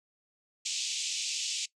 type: band-pass noise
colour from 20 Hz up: white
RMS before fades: -34 dBFS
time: 0.65-1.66 s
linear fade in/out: 10 ms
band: 2500 to 7600 Hz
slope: 48 dB/octave
effects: noise-tail reverb RT60 0.1 s tail -19 dB re dry